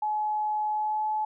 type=tone with pitch glide; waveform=sine; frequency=850 to 858.4 Hz; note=G#5 to A5; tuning=+40 to -43 cents; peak=-25 dBFS; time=0.02-1.25 s; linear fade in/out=5 ms; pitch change=+17 cents; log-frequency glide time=0.7-1.06 s; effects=none